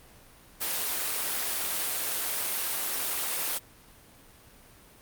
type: high-pass noise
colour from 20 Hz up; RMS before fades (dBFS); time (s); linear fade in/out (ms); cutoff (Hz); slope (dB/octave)
white; -30; 0.6-3.59; 20; 330; 12
effects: pink hiss -54 dBFS RMS until 5.01 s + Opus 32 kbps